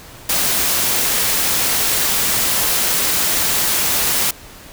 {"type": "noise", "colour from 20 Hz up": "white", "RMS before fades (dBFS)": -17, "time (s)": [0.29, 4.31], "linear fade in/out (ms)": 5, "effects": ["pink hiss -39 dBFS RMS until 4.72 s"]}